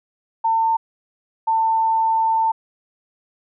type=tone pair in turn; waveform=sine; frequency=901 / 894.8 Hz; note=A5 / A5; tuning=+41 / +29 cents; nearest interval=unison; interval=12 cents; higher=first; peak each=-15 dBFS; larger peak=neither; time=0.44-0.77 / 1.47-2.52 s; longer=second; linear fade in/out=10 ms; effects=none